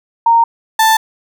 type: tone pair in turn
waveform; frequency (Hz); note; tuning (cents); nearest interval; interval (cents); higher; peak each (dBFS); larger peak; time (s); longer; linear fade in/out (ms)
sine / 35% pulse; 925 / 884; A#5 / A5; -14 / +8; minor second; 78; first; -6; neither; 0.26-0.44 / 0.79-0.97; neither; 5
effects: none